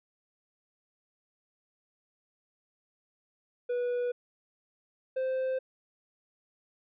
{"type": "tone pair in turn", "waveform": "triangle", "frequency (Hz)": [488.5, 520.8], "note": ["B4", "C5"], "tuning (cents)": [-19, -8], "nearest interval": "minor second", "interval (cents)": 111, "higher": "second", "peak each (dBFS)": -26, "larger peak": "neither", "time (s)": [[3.69, 4.12], [5.16, 5.59]], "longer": "neither", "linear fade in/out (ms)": 10, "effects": ["resampled to 8000 Hz"]}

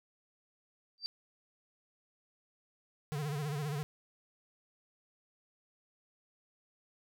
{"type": "tone with exponential growth", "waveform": "sine", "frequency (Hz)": 4675, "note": "D8", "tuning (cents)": -9, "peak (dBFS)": -30, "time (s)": [0.98, 1.06], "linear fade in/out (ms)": 0, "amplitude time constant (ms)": 16}
{"type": "tone with vibrato", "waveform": "square", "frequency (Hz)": 146.83, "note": "D3", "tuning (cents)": 0, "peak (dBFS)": -35, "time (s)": [3.12, 3.83], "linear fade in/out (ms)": 0, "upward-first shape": "sine", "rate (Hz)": 15, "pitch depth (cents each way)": 100}
{"effects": []}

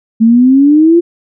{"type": "exponential sweep", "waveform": "sine", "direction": "up", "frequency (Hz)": [220, 349.2], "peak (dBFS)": -3, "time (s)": [0.2, 1.01], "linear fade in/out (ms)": 20, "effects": []}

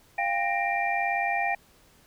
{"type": "tone cluster", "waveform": "sine", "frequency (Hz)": [696, 794, 1854, 2372], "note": ["F5", "G5", "A#6", "D7"], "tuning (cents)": [-6, 22, -10, 17], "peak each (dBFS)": [-30, -28, -31, -30], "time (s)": [0.18, 1.55], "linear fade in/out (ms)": 5, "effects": ["pink hiss -59 dBFS RMS until 2.06 s"]}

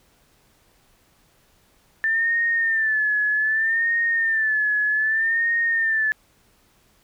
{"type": "tone with vibrato", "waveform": "sine", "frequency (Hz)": 1775, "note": "A6", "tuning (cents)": 15, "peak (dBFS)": -18, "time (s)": [2.04, 6.12], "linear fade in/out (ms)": 0, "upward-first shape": "sine", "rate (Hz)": 0.64, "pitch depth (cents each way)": 77, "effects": ["pink hiss -60 dBFS RMS until 7.03 s"]}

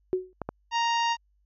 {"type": "tone with exponential decay", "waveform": "sine", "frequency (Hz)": 370, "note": "F#4", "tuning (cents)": 0, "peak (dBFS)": -19, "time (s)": [0.13, 0.33], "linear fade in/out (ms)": 0, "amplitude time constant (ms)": 43}
{"type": "clicks", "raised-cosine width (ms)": 1, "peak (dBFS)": -17, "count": 2, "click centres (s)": [0.417, 0.49]}
{"type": "harmonic tone", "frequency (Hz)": 932.3, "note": "A#5", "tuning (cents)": 0, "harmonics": [1, 2, 3, 4, 5, 6, 7], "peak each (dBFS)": [-24, -33, -32, -39, -39, -40, -45], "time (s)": [0.71, 1.17], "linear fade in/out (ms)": 50}
{"effects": ["added 50 Hz sine -64 dBFS peak until 1.45 s"]}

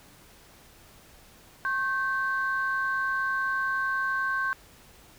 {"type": "tone pair together", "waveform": "sine", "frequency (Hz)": [1083, 1552], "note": ["C#6", "G6"], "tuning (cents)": [-41, -18], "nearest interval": "tritone", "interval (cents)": 623, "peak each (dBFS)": [-29, -26], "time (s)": [1.65, 4.53], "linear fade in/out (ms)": 0, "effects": ["tanh soft clip ceiling -18 dBFS", "pink hiss -54 dBFS RMS until 5.18 s"]}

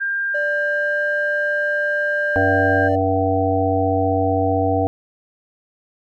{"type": "tone", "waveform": "sine", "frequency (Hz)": 1597, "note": "G6", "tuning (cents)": 32, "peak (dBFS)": -19, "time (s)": [0, 2.89], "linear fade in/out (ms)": 20}
{"type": "tone with pitch glide", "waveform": "triangle", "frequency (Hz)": [587.3, 591], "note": ["D5", "D5"], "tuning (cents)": [0, 11], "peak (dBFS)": -20, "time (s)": [0.34, 2.96], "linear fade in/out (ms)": 10, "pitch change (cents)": 11, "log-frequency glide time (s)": [0.67, 1.05]}
{"type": "harmonic tone", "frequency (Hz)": 95.5, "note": "G2", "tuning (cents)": -45, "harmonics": [1, 3, 5, 7, 8], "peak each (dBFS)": [-22, -22, -22, -22, -22], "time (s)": [2.36, 4.87], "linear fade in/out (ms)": 0}
{"effects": []}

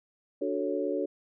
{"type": "chord", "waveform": "sine", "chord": "D major seventh", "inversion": "none", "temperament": "equal", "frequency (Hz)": [293.7, 370, 440, 554.4], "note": ["D4", "F#4", "A4", "C#5"], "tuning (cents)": [0, 0, 0, 0], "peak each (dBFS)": -33, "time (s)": [0.41, 1.06], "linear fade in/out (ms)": 10, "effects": []}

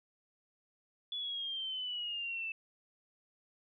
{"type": "exponential sweep", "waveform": "sine", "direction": "down", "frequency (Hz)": [3441, 2637], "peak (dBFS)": -36, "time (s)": [1.12, 2.52], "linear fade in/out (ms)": 2, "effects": []}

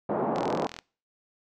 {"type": "band-pass noise", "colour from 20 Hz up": "white", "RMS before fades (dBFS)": -28, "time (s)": [0.09, 0.67], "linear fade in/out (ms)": 5, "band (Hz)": [160, 840], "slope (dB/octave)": 24}
{"type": "click train", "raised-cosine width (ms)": 0.2, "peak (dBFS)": -20, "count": 19, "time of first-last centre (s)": [0.36, 0.789], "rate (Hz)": 42}
{"effects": ["noise-tail reverb RT60 0.4 s tail -24 dB re dry"]}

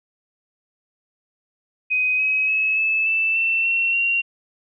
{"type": "tone with pitch steps", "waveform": "sine", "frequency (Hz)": [2510, 2544, 2578, 2612, 2647, 2682, 2718, 2755], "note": ["D#7", "D#7", "E7", "E7", "E7", "E7", "F7", "F7"], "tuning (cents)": [15, 38, -39, -17, 7, 29, -48, -24], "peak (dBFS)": -17, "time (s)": [1.9, 4.22], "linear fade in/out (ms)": 20, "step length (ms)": 290, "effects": []}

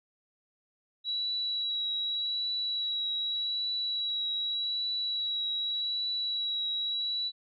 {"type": "tone with vibrato", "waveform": "sine", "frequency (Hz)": 3904, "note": "B7", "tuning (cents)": -21, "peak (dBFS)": -29, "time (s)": [1.04, 7.32], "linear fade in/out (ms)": 50, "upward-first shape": "triangle", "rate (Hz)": 0.84, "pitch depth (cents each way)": 19, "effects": []}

